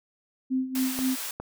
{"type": "tone with tremolo", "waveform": "sine", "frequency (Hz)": 260, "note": "C4", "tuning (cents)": -11, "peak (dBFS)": -22, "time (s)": [0.5, 1.16], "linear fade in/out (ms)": 20, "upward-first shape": "sine", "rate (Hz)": 3.9, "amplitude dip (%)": 75}
{"type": "high-pass noise", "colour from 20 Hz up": "white", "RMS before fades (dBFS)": -34, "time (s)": [0.75, 1.31], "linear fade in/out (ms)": 2, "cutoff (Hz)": 610, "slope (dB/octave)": 12}
{"type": "clicks", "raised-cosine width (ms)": 1, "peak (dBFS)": -21, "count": 2, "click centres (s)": [0.99, 1.4]}
{"effects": []}